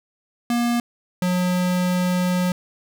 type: tone pair in turn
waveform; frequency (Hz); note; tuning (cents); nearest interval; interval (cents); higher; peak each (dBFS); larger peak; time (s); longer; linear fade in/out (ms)
square; 238.1 / 180.56; A#3 / F#3; +37 / -42; perfect fourth; 479; first; -19; neither; 0.5-0.8 / 1.22-2.52; second; 2
effects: none